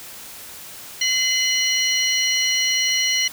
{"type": "tone cluster", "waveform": "sine", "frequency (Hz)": [2046, 2967, 4188, 5770], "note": ["C7", "F#7", "C8", "F#8"], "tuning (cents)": [-39, 4, 1, -44], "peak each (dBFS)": -23, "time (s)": [1.01, 3.28], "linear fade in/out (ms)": 5, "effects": ["white hiss -38 dBFS RMS until 3.32 s"]}